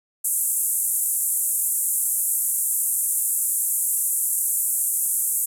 white band-pass noise, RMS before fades -23 dBFS, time 0.24-5.46 s, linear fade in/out 10 ms, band 7800 to 13000 Hz, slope 48 dB/octave, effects none

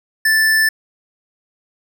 square tone, 1760 Hz, A6, in tune, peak -12 dBFS, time 0.25-0.69 s, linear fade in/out 5 ms, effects none

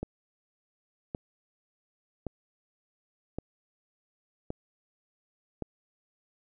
click train, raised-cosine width 2 ms, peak -20 dBFS, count 6, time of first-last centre 0.03-5.623 s, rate 0.894 Hz, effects none

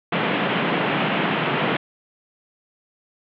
pink band-pass noise, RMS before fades -22 dBFS, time 0.12-1.77 s, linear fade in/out 5 ms, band 140 to 3200 Hz, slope 48 dB/octave, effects none

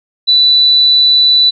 sine tone, 3973 Hz, B7, 10 cents sharp, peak -5 dBFS, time 0.27-1.51 s, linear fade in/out 20 ms, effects none

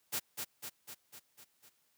white noise with echo, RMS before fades -35 dBFS, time 0.12-0.2 s, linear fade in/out 20 ms, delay 250 ms, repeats 6, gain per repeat -4 dB, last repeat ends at 1.7 s, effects white hiss -74 dBFS RMS until 1.97 s + high-pass 60 Hz 12 dB/octave

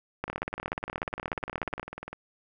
two click trains, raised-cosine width 0.5 ms, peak -23 / -15 dBFS, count 38 / 27, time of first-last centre 0.28-2.13 / 0.24-1.797 s, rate 20 / 16.7 Hz, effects none

